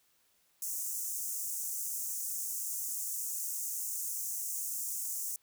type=high-pass noise; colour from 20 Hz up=pink; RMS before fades=-37 dBFS; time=0.62-5.36 s; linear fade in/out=2 ms; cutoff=6300 Hz; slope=48 dB/octave; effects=white hiss -71 dBFS RMS until 5.42 s